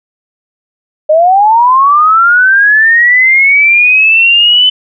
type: linear sweep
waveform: sine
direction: up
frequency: 600 to 3033 Hz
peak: -3 dBFS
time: 1.09-4.7 s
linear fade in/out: 10 ms
effects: none